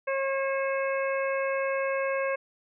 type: harmonic tone with a mistuned harmonic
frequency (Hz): 542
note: C#5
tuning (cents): -39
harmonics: 1 / 2 / 3 / 4 / 5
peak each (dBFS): -27 / -34 / -35 / -37 / -39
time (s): 0.07-2.36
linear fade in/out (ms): 10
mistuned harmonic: 5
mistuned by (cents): -70
effects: none